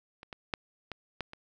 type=clicks; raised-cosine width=0.3 ms; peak=-30 / -25 / -14 / -22 / -18 / -28 dBFS; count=6; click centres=0.231 / 0.328 / 0.538 / 0.917 / 1.207 / 1.334 s; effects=none